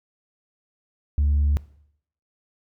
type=tone; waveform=sine; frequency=72.5 Hz; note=D2; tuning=22 cents flat; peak=-15 dBFS; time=1.18-1.57 s; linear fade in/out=0 ms; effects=noise-tail reverb RT60 0.7 s tail -22 dB re dry + tanh soft clip ceiling -15 dBFS